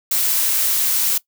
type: noise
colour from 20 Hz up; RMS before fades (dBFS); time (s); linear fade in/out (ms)
blue; -18; 0.11-1.18; 5
effects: noise-tail reverb RT60 0.1 s tail -20 dB re dry